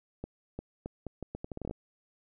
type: accelerating click train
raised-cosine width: 2 ms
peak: -24 dBFS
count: 14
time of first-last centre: 0.24-1.711 s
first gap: 350 ms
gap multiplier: 0.77
effects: none